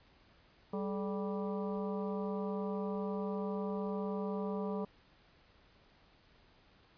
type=harmonic tone with a mistuned harmonic; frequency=196 Hz; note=G3; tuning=in tune; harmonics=1 / 2 / 3 / 4 / 5 / 6; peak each=-37 / -39 / -44 / -49 / -47 / -50 dBFS; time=0.73-4.85 s; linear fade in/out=5 ms; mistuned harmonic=2; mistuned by=+150 cents; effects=pink hiss -65 dBFS RMS until 6.97 s + resampled to 11025 Hz